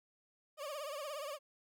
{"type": "tone with vibrato", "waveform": "30% pulse", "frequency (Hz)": 583, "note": "D5", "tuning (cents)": -13, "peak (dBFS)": -38, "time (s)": [0.57, 1.39], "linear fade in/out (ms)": 50, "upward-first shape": "triangle", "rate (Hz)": 17, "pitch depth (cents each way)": 140, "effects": []}